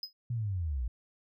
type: tone with exponential decay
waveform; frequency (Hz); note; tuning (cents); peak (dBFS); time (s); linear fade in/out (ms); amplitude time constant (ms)
triangle; 5040; D#8; +21; -31; 0.03-0.13; 2; 21
type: linear sweep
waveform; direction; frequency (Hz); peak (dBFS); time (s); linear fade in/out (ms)
sine; down; 123.47 to 54.2; -30; 0.3-0.88; 5
effects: none